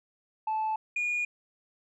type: tone pair in turn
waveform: sine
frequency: 872 / 2439 Hz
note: A5 / D#7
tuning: -16 / -35 cents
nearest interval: octave + tritone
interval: 1781 cents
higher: second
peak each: -25 dBFS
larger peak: neither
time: 0.47-0.76 / 0.96-1.25 s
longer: neither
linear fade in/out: 5 ms
effects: tanh soft clip ceiling -25 dBFS